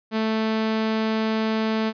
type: tone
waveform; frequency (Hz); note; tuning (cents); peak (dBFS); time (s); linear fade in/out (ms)
sawtooth; 220; A3; 0; -17; 0.11-1.93; 50
effects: resampled to 11025 Hz